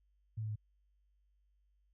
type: tone with pitch steps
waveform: sine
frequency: 110 / 108.17 / 106.38 Hz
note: A2 / A2 / G#2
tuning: 0 / -29 / +42 cents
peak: -36 dBFS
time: 0.37-0.559 s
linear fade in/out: 10 ms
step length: 63 ms
effects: added 50 Hz sine -70 dBFS peak until 1.93 s